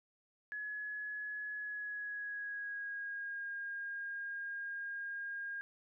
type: tone with pitch glide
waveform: sine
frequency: 1693 to 1619.4 Hz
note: G#6 to G#6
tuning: +33 to -44 cents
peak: -39 dBFS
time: 0.52-5.61 s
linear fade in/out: 0 ms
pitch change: -77 cents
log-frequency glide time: 1.55-3.49 s
effects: none